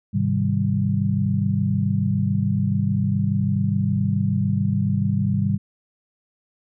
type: chord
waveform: sine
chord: Ab major seventh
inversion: none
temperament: equal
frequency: 103.83 / 130.81 / 155.56 / 196 Hz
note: Ab2 / C3 / Eb3 / G3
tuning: 0 / 0 / 0 / 0 cents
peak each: -23 / -25 / -26 / -22 dBFS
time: 0.13-5.58 s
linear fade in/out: 20 ms
effects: none

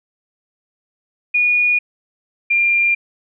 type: tone pair in turn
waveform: sine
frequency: 2448 / 2392 Hz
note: D#7 / D7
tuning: -29 / +31 cents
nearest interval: unison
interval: 40 cents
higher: first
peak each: -12 dBFS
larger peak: neither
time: 1.34-1.79 / 2.5-2.95 s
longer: neither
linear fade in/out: 10 ms
effects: none

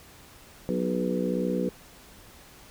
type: harmonic tone with a mistuned harmonic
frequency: 61.74 Hz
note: B1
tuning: in tune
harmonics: 3 / 4 / 5 / 6 / 7 / 8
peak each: -29 / -31 / -34 / -34 / -36 / -31 dBFS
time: 0.69-1.69 s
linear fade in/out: 0 ms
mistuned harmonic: 7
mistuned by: -31 cents
effects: pink hiss -51 dBFS RMS until 2.7 s

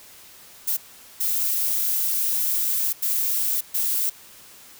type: noise bursts at uneven times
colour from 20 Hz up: violet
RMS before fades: -23 dBFS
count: 4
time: 0.67-0.77 / 1.2-2.93 / 3.02-3.61 / 3.74-4.1 s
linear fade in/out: 10 ms
effects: white hiss -47 dBFS RMS until 4.79 s

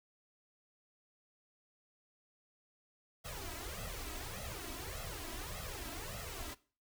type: noise with flanger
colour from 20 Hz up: pink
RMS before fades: -44 dBFS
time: 3.24-6.55 s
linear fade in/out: 20 ms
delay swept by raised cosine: 1.5 to 3.1 ms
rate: 1.7 Hz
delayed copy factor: +0.85
effects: noise-tail reverb RT60 0.4 s tail -20 dB re dry

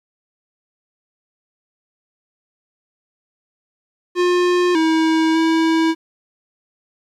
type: tone with pitch steps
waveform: square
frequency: 356.4 / 321 / 324.6 Hz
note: F4 / E4 / E4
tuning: +35 / -46 / -27 cents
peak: -14 dBFS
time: 4.15-5.95 s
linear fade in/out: 50 ms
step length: 600 ms
effects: low-pass 5000 Hz 12 dB/octave + 9-bit

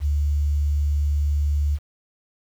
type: tone with quantisation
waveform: sine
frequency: 73 Hz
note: D2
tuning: 10 cents flat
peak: -18 dBFS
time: 0-1.79 s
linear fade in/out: 50 ms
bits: 8
effects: none

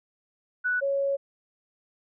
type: tone pair in turn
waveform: sine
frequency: 1480 / 554.4 Hz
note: F#6 / C#5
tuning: 0 / 0 cents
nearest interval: octave + perfect fourth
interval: 1700 cents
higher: first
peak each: -23 dBFS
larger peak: neither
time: 0.64-0.81 / 0.81-1.17 s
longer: second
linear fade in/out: 20 ms
effects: none

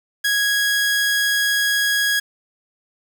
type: tone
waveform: sawtooth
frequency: 1656 Hz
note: G#6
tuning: 5 cents flat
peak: -13 dBFS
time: 0.24-2.2 s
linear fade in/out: 10 ms
effects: 7-bit

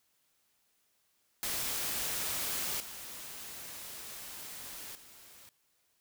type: noise with level steps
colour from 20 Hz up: white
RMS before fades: -35 / -45 / -55 dBFS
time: 1.43-5.49 s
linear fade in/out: 0 ms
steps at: 2.8 / 4.95 s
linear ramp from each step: 2 ms
effects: white hiss -74 dBFS RMS until 6 s

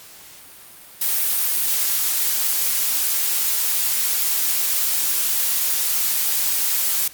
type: noise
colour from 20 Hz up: blue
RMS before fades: -20 dBFS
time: 1.01-7.08 s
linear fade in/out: 5 ms
effects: white hiss -43 dBFS RMS until 7.13 s + Opus 48 kbps

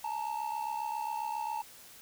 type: ring-modulated tone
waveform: triangle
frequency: 891 Hz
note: A5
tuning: 22 cents sharp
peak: -28 dBFS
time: 0.04-1.62 s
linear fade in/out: 5 ms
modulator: 33.7 Hz
effects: white hiss -53 dBFS RMS until 2.01 s

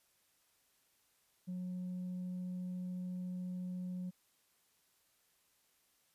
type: tone with tanh clipping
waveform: triangle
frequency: 181.4 Hz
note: F#3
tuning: 34 cents flat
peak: -39 dBFS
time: 1.47-4.11 s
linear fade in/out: 20 ms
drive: 6 dB
effects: white hiss -74 dBFS RMS until 6.14 s + resampled to 32000 Hz

